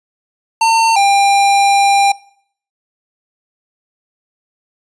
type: tone pair in turn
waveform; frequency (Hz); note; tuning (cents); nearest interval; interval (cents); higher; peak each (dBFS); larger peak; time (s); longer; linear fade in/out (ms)
square; 905 / 797.7; A5 / G5; +48 / +30; major second; 218; first; -9; neither; 0.61-0.96 / 0.96-2.12; second; 5
effects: noise-tail reverb RT60 0.6 s tail -22 dB re dry + resampled to 22050 Hz